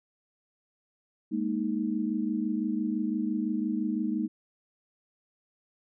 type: chord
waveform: sine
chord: Ab suspended second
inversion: none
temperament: just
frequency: 207.7 / 233.6 / 311.5 Hz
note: Ab3 / Bb3 / Eb4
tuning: 0 / +4 / +2 cents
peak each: -31 dBFS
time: 1.31-4.28 s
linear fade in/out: 20 ms
effects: none